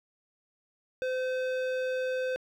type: tone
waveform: square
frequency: 513 Hz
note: C5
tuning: 34 cents flat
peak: -29 dBFS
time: 1.02-2.36 s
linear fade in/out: 0 ms
effects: low-pass 3000 Hz 12 dB/octave + 10-bit